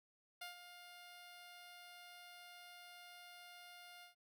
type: tone with ADSR envelope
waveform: 10% pulse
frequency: 707 Hz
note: F5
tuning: 21 cents sharp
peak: -37 dBFS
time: 0.41-4.15 s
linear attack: 8 ms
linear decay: 130 ms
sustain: -10 dB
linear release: 120 ms
effects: none